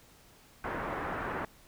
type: low-pass noise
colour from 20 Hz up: white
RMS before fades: -36 dBFS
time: 0.64-1.45 s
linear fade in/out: 2 ms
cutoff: 1600 Hz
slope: 24 dB/octave
effects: pink hiss -59 dBFS RMS until 1.67 s